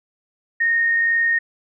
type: tone with amplitude modulation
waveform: sine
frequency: 1849 Hz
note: A#6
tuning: 15 cents flat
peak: -14 dBFS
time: 0.6-1.39 s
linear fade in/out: 10 ms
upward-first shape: sine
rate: 62.2 Hz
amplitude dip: 25%
effects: none